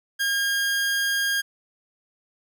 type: tone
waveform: sawtooth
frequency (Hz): 1620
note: G#6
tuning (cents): -43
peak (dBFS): -18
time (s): 0.19-1.42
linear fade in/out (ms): 20
effects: none